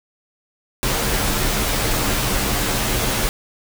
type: noise with comb filter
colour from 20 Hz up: pink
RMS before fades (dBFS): -20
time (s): 0.83-3.29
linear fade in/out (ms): 0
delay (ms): 12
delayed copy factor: -0.7
effects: none